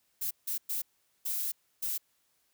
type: noise bursts at uneven times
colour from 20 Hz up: violet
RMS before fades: -33 dBFS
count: 5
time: 0.21-0.31 / 0.47-0.58 / 0.69-0.82 / 1.25-1.52 / 1.82-1.98 s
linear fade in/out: 10 ms
effects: white hiss -73 dBFS RMS until 2.53 s